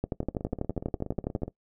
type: two click trains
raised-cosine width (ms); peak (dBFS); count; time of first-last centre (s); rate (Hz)
2; -15 / -23; 18 / 22; 0.04-1.433 / 0.23-1.48; 12.2 / 16.8
effects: noise-tail reverb RT60 0.1 s tail -19 dB re dry